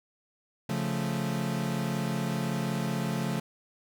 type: chord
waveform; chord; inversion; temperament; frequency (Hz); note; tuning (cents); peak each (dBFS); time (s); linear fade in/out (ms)
40% pulse; Db augmented; none; equal; 138.59 / 174.61 / 220; Db3 / F3 / A3; 0 / 0 / 0; -32; 0.69-3.4; 5
effects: none